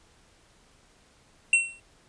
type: tone with exponential decay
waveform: square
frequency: 2720 Hz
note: F7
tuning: 46 cents flat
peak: -15 dBFS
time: 1.53-1.8 s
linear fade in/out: 2 ms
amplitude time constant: 58 ms
effects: pink hiss -60 dBFS RMS until 2.08 s + resampled to 22050 Hz